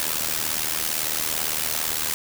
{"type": "noise with amplitude modulation", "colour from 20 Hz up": "white", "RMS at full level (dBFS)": -22, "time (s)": [0, 2.14], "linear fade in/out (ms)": 0, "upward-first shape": "sine", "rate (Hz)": 77.8, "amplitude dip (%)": 80, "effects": []}